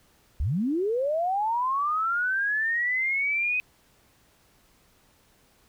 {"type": "linear sweep", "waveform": "sine", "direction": "up", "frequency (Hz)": [53.2, 2522], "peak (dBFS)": -23, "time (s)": [0.4, 3.6], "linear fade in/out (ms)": 0, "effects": ["pink hiss -62 dBFS RMS until 5.68 s"]}